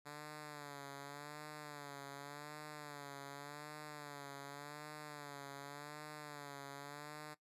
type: tone with vibrato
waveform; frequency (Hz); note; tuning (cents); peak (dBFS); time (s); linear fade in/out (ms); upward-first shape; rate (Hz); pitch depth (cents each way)
5% pulse; 145.5; D3; -16; -37; 0.05-7.35; 20; sine; 0.87; 67
effects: noise-tail reverb RT60 0.1 s tail -18 dB re dry + resampled to 32000 Hz